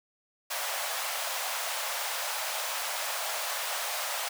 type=high-pass noise; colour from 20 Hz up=pink; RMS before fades=-33 dBFS; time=0.5-4.29 s; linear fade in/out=10 ms; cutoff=570 Hz; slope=48 dB/octave; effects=none